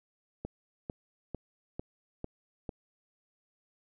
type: click train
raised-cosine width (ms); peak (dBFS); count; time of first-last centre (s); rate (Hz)
2; -23; 6; 0.45-2.692; 2.23
effects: none